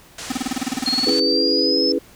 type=low-pass noise; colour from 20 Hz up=white; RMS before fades=-33 dBFS; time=0.18-1.2 s; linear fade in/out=5 ms; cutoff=7900 Hz; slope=24 dB/octave
type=tone bursts; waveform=square; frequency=257.5 Hz; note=C4; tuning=28 cents flat; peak=-20 dBFS; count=16; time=0.3-1.102 s; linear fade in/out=5 ms; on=22 ms; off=30 ms
type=exponential sweep; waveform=sine; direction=up; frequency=4250 to 5274 Hz; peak=-18 dBFS; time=0.86-1.92 s; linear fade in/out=2 ms
type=chord; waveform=sine; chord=C# minor seventh; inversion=none; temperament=equal; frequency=277.2 / 329.6 / 415.3 / 493.9 Hz; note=C#4 / E4 / G#4 / B4; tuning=0 / 0 / 0 / 0 cents; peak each=-23 dBFS; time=1.06-1.99 s; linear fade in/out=10 ms
effects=pink hiss -48 dBFS RMS until 2.15 s